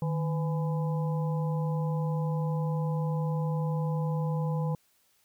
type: harmonic tone with a mistuned harmonic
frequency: 167.4 Hz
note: E3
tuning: 27 cents sharp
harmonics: 1 / 3 / 5 / 6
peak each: -27 / -37 / -41 / -43 dBFS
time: 0.02-4.75 s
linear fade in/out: 2 ms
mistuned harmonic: 1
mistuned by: -130 cents
effects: white hiss -68 dBFS RMS until 5.24 s